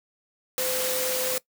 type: tone in noise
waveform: sine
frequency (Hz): 512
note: C5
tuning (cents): -38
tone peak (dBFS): -29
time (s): 0.58-1.38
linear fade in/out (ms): 0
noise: white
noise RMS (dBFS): -28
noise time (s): 0.58-1.38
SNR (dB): -4
effects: noise-tail reverb RT60 0.1 s tail -21 dB re dry + high-pass 150 Hz 12 dB/octave